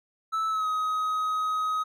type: tone with pitch glide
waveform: triangle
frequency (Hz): 1311 to 1262.7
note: E6 to D#6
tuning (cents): -10 to +25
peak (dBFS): -23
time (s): 0.32-1.84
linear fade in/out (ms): 20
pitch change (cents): -65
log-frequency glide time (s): 0.49-0.67
effects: none